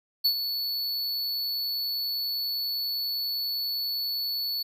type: tone with ADSR envelope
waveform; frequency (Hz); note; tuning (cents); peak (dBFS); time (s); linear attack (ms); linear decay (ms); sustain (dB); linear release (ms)
square; 4435; C#8; 0; -19; 0.24-4.63; 15; 79; -9; 10
effects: none